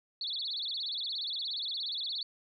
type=tone with vibrato; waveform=sine; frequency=3900 Hz; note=B7; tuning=23 cents flat; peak=-33 dBFS; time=0.21-2.23 s; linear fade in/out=2 ms; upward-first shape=sine; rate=17 Hz; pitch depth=250 cents each way; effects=none